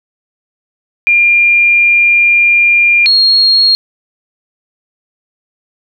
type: tone pair in turn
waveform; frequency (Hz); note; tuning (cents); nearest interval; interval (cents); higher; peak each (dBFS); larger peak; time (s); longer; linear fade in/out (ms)
sine; 2400 / 4276; D7 / C8; +37 / +37; minor seventh; 1000; second; -5; neither; 1.07-3.06 / 3.06-3.75; first; 0
effects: none